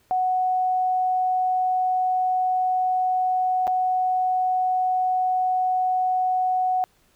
sine tone with dropouts, 740 Hz, F#5, in tune, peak -19 dBFS, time 0.11-6.84 s, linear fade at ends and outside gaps 0 ms, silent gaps 3.67-3.677 s, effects pink hiss -62 dBFS RMS until 7.15 s

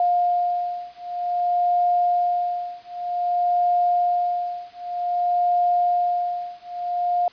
sine beating tone pair, 707 / 707.53 Hz, F5 / F5, +21 / +22 cents, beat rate 0.53 Hz, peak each -22 dBFS, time 0-7.28 s, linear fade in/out 2 ms, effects white hiss -50 dBFS RMS until 7.32 s + resampled to 11025 Hz

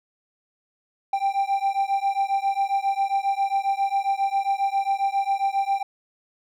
triangle beating tone pair, 784 / 791.4 Hz, G5 / G5, 0 / +16 cents, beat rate 7.4 Hz, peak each -22 dBFS, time 1.13-5.83 s, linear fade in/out 5 ms, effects none

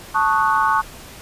sine chord, D# half-diminished seventh, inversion second, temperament equal, 880 / 1108.7 / 1244.5 / 1480 Hz, A5 / C#6 / D#6 / F#6, 0 / 0 / 0 / 0 cents, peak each -19 / -18 / -23 / -22 dBFS, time 0.14-0.82 s, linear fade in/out 20 ms, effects pink hiss -39 dBFS RMS until 1.21 s + resampled to 32000 Hz

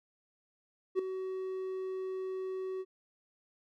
triangle tone with ADSR envelope, 376.6 Hz, F#4, 31 cents sharp, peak -22 dBFS, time 0.95-2.85 s, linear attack 41 ms, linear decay 4 ms, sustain -11 dB, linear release 45 ms, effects none

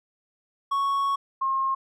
triangle / sine tone pair in turn, 1108.7 / 1071.6 Hz, C#6 / C6, 0 / +41 cents, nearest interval minor second, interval 59 cents, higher first, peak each -20 / -22 dBFS, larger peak first, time 0.71-1.16 / 1.41-1.75 s, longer first, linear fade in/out 10 ms, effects none

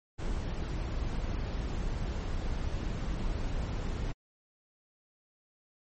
brown noise, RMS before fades -33 dBFS, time 0.18-4.13 s, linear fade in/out 20 ms, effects MP3 32 kbps

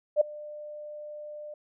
sine tone with ADSR envelope, 598 Hz, D5, 31 cents sharp, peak -15 dBFS, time 0.16-1.54 s, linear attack 49 ms, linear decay 7 ms, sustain -23 dB, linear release 4 ms, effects none

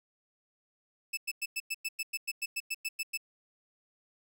sawtooth tone bursts, 2622 Hz, E7, 10 cents flat, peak -28 dBFS, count 15, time 1.13-3.175 s, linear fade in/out 10 ms, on 43 ms, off 100 ms, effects none

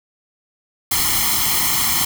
white noise with comb filter, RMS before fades -18 dBFS, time 0.91-2.05 s, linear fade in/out 5 ms, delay 0.95 ms, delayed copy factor +0.8, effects none

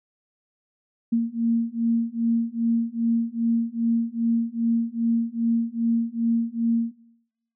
sine beating tone pair, 229.7 / 232.2 Hz, A#3 / A#3, -25 / -7 cents, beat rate 2.5 Hz, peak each -23 dBFS, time 1.12-6.92 s, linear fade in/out 10 ms, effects noise-tail reverb RT60 0.8 s tail -19 dB re dry

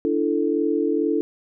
sine chord, D suspended second, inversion none, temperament equal with one note detuned, 293.7 / 336 / 440 Hz, D4 / E4 / A4, 0 / +33 / 0 cents, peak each -23 dBFS, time 0.05-1.21 s, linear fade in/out 0 ms, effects none

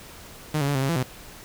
sawtooth tone with pitch steps, 153.1 / 139.7 / 143.5 / 132.6 / 136.2 / 168.1 / 127.9 Hz, D#3 / C#3 / D3 / C3 / C#3 / E3 / C3, -28 / +14 / -40 / +23 / -30 / +34 / -39 cents, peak -18 dBFS, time 0.54-1.03 s, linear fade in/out 5 ms, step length 70 ms, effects pink hiss -44 dBFS RMS until 1.44 s

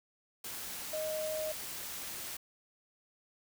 sine tone in noise, 622.3 Hz, D#5, in tune, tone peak -34 dBFS, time 0.93-1.52 s, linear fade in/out 5 ms, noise white, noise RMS -42 dBFS, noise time 0.44-2.37 s, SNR +5 dB, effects none

